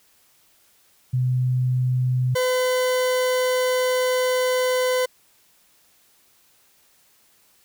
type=tone pair in turn; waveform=sine / 40% pulse; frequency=126.7 / 506.8 Hz; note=B2 / B4; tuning=+45 / +45 cents; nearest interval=2 octaves; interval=2400 cents; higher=second; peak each=-18 dBFS; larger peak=neither; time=1.13-2.35 / 2.35-5.06 s; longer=second; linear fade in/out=10 ms; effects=white hiss -59 dBFS RMS until 7.64 s